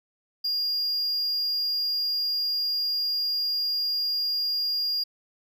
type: tone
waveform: triangle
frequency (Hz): 4825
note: D8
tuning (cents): +46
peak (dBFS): -23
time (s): 0.44-5.04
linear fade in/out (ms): 10
effects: none